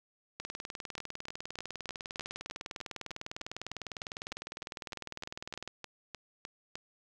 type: two click trains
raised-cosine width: 0.2 ms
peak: -22 / -24 dBFS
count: 106 / 20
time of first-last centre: 0.4-5.676 / 0.98-6.755 s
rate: 19.9 / 3.29 Hz
effects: none